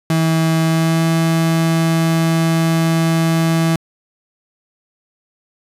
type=tone with pitch glide; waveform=35% pulse; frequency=161.9 to 163.78 Hz; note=E3 to E3; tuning=-31 to -11 cents; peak=-11 dBFS; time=0.1-3.76 s; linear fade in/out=2 ms; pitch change=+20 cents; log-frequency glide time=0.65-1.04 s; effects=resampled to 32000 Hz